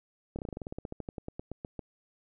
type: slowing click train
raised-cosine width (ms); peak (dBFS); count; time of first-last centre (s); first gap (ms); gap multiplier
2; -24; 21; 0.36-1.792; 28; 1.09
effects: none